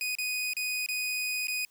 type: tone with dropouts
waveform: sawtooth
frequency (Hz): 2489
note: D#7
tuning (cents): 0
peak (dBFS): -26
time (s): 0.01-1.65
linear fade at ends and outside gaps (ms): 1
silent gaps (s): 0.152-0.185 / 0.534-0.567 / 0.862-0.887 / 1.471-1.482
effects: white hiss -66 dBFS RMS until 1.7 s